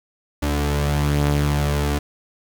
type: tone pair together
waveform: sawtooth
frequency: 72.4 / 145.39 Hz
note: D2 / D3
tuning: -24 / -17 cents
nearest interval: octave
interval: 1207 cents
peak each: -16 / -18 dBFS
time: 0.42-1.99 s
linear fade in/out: 10 ms
effects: 7-bit